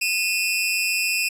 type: tone pair together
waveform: sawtooth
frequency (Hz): 2480 / 2667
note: D#7 / E7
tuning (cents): -6 / +20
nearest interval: minor second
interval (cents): 126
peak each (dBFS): -20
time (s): 0.01-1.29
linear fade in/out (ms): 10
effects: resampled to 32000 Hz